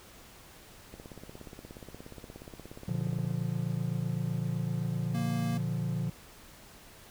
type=click train; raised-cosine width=2 ms; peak=-31 dBFS; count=41; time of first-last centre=0.94-3.307 s; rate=16.9 Hz
type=chord; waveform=triangle; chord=Bb major; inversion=none; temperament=equal with one note detuned; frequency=118.92 / 146.83 / 174.61 Hz; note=Bb2 / D3 / F3; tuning=+35 / 0 / 0 cents; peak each=-32 dBFS; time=2.88-6.1 s; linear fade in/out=5 ms
type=tone; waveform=square; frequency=233.1 Hz; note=A#3; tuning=in tune; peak=-34 dBFS; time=5.14-5.58 s; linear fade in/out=10 ms
effects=pink hiss -53 dBFS RMS until 7.1 s